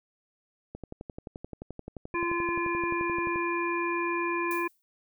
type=click train; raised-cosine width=2 ms; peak=-25 dBFS; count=31; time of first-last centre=0.75-3.359 s; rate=11.5 Hz
type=harmonic tone; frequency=343.5 Hz; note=F4; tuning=29 cents flat; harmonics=1 / 3 / 5 / 7; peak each=-30 / -31 / -37 / -34 dBFS; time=2.14-4.68 s; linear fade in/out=10 ms
type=noise with exponential decay; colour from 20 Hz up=violet; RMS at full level=-37 dBFS; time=4.51-4.82 s; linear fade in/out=0 ms; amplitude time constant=66 ms
effects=none